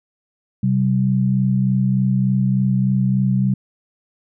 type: tone pair together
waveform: sine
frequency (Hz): 129.5 / 192.86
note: C3 / G3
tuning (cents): -17 / -28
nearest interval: perfect fifth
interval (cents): 689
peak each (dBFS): -17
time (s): 0.63-3.54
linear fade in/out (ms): 5
effects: none